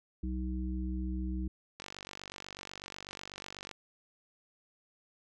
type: harmonic tone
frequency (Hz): 63.2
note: B1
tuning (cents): +41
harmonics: 1 / 3 / 5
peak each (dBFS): -34 / -39 / -41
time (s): 0.23-1.48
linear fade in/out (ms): 5
type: click train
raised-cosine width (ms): 0.2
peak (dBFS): -25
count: 93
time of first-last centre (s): 1.8-3.713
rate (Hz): 48.1
effects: none